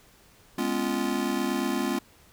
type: chord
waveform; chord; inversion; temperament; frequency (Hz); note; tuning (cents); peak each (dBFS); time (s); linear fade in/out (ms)
square; C# dominant seventh; second; just; 207.9 / 249.5 / 277.2 / 346.5; G#3 / B3 / C#4 / E#4; +2 / +18 / 0 / -14; -33 / -31 / -32 / -32; 0.58-1.99; 5
effects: pink hiss -57 dBFS RMS until 2.32 s